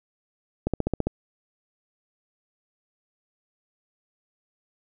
click train, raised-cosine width 2 ms, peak -10 dBFS, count 7, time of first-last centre 0.67-1.07 s, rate 15 Hz, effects none

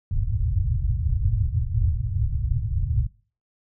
white low-pass noise, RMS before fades -23 dBFS, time 0.11-3.07 s, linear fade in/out 5 ms, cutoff 120 Hz, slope 48 dB/octave, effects noise-tail reverb RT60 0.4 s tail -22 dB re dry

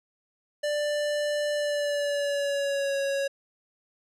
square tone with pitch glide, 590 to 553.7 Hz, D5 to C#5, +8 to -2 cents, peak -26 dBFS, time 0.63-3.28 s, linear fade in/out 10 ms, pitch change -110 cents, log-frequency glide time 1.54-2.96 s, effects low-pass 9000 Hz 12 dB/octave

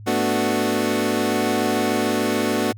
25% pulse chord, B minor seventh, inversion third, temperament equal, 220 / 246.9 / 293.7 / 370 Hz, A3 / B3 / D4 / F#4, 0 / 0 / 0 / 0 cents, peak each -21 dBFS, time 0.06-2.73 s, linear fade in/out 20 ms, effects added 105 Hz sine -36 dBFS peak until 2.77 s

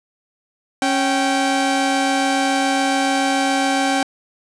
sawtooth tone pair together, 274.3 / 775.8 Hz, C#4 / G5, -18 / -18 cents, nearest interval octave + tritone, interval 1800 cents, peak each -15 dBFS, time 0.82-4.03 s, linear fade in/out 2 ms, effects resampled to 22050 Hz + 8-bit

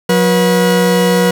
40% pulse tone pair together, 181.3 / 484 Hz, F#3 / B4, -35 / -35 cents, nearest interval octave + perfect fourth, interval 1700 cents, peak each -11 dBFS, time 0.09-1.31 s, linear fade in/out 5 ms, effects none

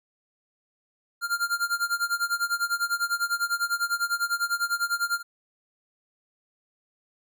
square tone with tremolo, 1396.9 Hz, F6, in tune, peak -22 dBFS, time 1.21-5.23 s, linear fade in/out 50 ms, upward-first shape sine, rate 10 Hz, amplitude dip 90%, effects none

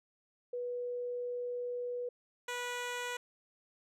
sine / 10% pulse tone pair in turn, 489 / 489 Hz, B4 / B4, -17 / -17 cents, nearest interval unison, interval 0 cents, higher neither, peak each -35 / -28 dBFS, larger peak second, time 0.53-2.09 / 2.48-3.17 s, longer first, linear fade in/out 5 ms, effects low-pass 10000 Hz 12 dB/octave

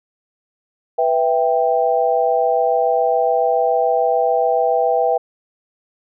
sine chord, E minor, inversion second, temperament equal with one note detuned, 493.9 / 659.3 / 786.3 Hz, B4 / E5 / G5, 0 / 0 / +5 cents, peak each -18 dBFS, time 0.98-5.18 s, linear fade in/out 10 ms, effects none

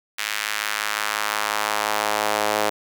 sawtooth tone with high-pass filter sweep, 105.7 Hz, G#2, 31 cents sharp, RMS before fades -24 dBFS, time 0.18-2.7 s, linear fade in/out 10 ms, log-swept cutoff 2000 to 570 Hz, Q 1.3, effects none

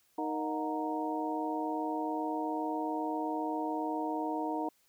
harmonic tone with a mistuned harmonic, 155.2 Hz, D#3, 4 cents flat, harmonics 2 / 3 / 4 / 5 / 6, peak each -35 / -41 / -42 / -38 / -37 dBFS, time 0.18-4.69 s, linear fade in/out 5 ms, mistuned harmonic 5, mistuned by -110 cents, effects white hiss -70 dBFS RMS until 4.88 s

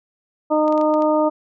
harmonic tone, 306.4 Hz, D#4, 27 cents flat, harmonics 1 / 2 / 3 / 4, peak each -19 / -17 / -22 / -26 dBFS, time 0.5-1.3 s, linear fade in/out 20 ms
clicks, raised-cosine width 0.2 ms, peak -22 dBFS, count 6, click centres 0.68 / 0.725 / 0.778 / 0.813 / 0.94 / 1.022 s
effects none

